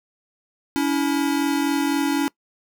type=tone pair together; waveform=square; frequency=282.8 / 326.7 Hz; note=C#4 / E4; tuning=+35 / -15 cents; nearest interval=major second; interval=250 cents; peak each=-21 / -25 dBFS; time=0.76-2.28 s; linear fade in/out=0 ms; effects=noise-tail reverb RT60 0.1 s tail -23 dB re dry